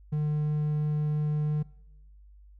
triangle tone, 150.5 Hz, D3, 43 cents sharp, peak -23 dBFS, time 0.12-1.63 s, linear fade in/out 10 ms, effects noise-tail reverb RT60 0.9 s tail -22 dB re dry + added 50 Hz sine -50 dBFS peak until 2.59 s

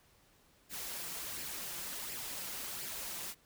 white noise with flanger, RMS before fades -42 dBFS, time 0.69-3.35 s, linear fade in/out 50 ms, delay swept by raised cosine 0.4 to 5.9 ms, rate 1.4 Hz, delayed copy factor +0.5, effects pink hiss -67 dBFS RMS until 3.45 s

